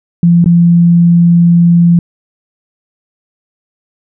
sine tone with dropouts, 171.4 Hz, F3, 32 cents flat, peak -3 dBFS, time 0.23-1.99 s, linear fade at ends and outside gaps 2 ms, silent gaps 0.443-0.459 s, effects none

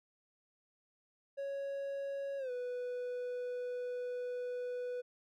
triangle tone with pitch glide, 554.4 to 493.9 Hz, C#5 to B4, 0 to 0 cents, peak -35 dBFS, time 1.37-5.02 s, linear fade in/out 20 ms, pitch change -200 cents, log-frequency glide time 2.38-2.51 s, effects none

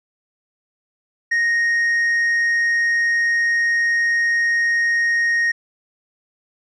sine tone with tanh clipping, 1864.7 Hz, A#6, in tune, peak -16 dBFS, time 1.31-5.52 s, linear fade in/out 10 ms, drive 3 dB, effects none

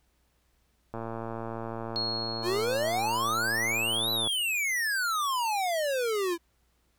click train, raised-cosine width 1 ms, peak -22 dBFS, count 381, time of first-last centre 0.94-4.273 s, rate 114 Hz
sine tone with exponential decay, 4300 Hz, C8, 47 cents sharp, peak -27 dBFS, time 1.96-4.17 s, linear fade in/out 0 ms, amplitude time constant 480 ms
square exponential two-way sweep, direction up then down, 329.6 to 4015 to 329.6 Hz, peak -27 dBFS, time 2.42-6.38 s, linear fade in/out 50 ms, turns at 4.11 s
effects added 60 Hz sine -70 dBFS peak until 6.98 s + pink hiss -72 dBFS RMS until 6.98 s

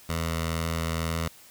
10% pulse tone with notch filter, 82 Hz, E2, 9 cents flat, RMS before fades -29 dBFS, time 0.09-1.28 s, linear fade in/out 5 ms, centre 330 Hz, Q 0.85, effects white hiss -52 dBFS RMS until 1.5 s

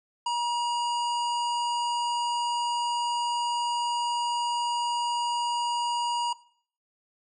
harmonic tone with a mistuned harmonic, 954 Hz, A#5, 40 cents sharp, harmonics 1 / 3 / 5 / 7 / 9, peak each -25 / -35 / -39 / -42 / -44 dBFS, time 0.26-6.33 s, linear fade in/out 5 ms, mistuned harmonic 7, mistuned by +50 cents, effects noise-tail reverb RT60 0.5 s tail -17 dB re dry

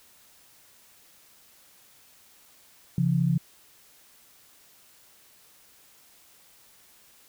sine tone pair together, 136.6 / 170.42 Hz, C#3 / F3, -25 / -42 cents, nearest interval major third, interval 383 cents, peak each -24 / -23 dBFS, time 2.98-3.38 s, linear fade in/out 2 ms, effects white hiss -57 dBFS RMS until 7.28 s

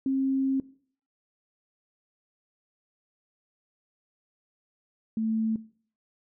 sine tone pair in turn, 267.9 / 221.5 Hz, C4 / A3, +41 / +12 cents, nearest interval minor third, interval 329 cents, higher first, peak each -23 / -25 dBFS, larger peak first, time 0.06-0.6 / 5.17-5.56 s, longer first, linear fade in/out 2 ms, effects noise-tail reverb RT60 0.5 s tail -19 dB re dry

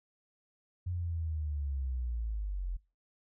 sine linear sweep, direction down, 90.5 to 42.48 Hz, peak -32 dBFS, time 0.86-2.77 s, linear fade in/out 10 ms, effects noise-tail reverb RT60 0.3 s tail -23 dB re dry

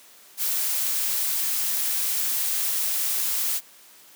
blue noise, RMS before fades -25 dBFS, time 0.37-3.61 s, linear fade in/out 50 ms, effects white hiss -51 dBFS RMS until 4.15 s + high-pass 200 Hz 12 dB/octave

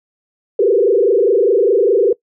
sine tone with frequency modulation, 431.1 Hz, A4, 35 cents flat, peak -9 dBFS, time 0.59-2.13 s, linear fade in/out 5 ms, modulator 24.9 Hz, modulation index 2.5, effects noise-tail reverb RT60 0.1 s tail -22 dB re dry

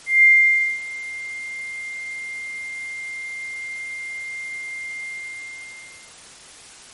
sine tone with ADSR envelope, 2100 Hz, C7, 6 cents sharp, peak -8 dBFS, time 0.06-6.15 s, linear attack 170 ms, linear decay 560 ms, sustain -20 dB, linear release 1100 ms, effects white hiss -43 dBFS RMS until 6.93 s + MP3 48 kbps

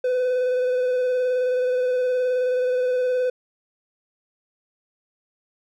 triangle tone with vibrato, 503 Hz, B4, 32 cents sharp, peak -17 dBFS, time 0.04-3.3 s, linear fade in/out 5 ms, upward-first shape square, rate 19 Hz, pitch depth 18 cents each way, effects none

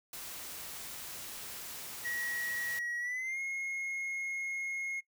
white noise, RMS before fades -44 dBFS, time 0.13-2.79 s, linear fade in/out 2 ms
triangle tone with pitch glide, 1911 to 2157 Hz, A#6 to C#7, +43 to -48 cents, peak -33 dBFS, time 2.04-5.01 s, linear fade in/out 20 ms, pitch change +209 cents, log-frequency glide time 2.99-3.4 s
effects noise-tail reverb RT60 0.1 s tail -19 dB re dry

